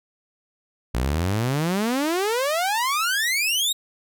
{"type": "exponential sweep", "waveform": "sawtooth", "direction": "up", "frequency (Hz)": [56.4, 3848], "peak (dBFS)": -17, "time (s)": [0.94, 3.73], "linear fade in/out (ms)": 10, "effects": []}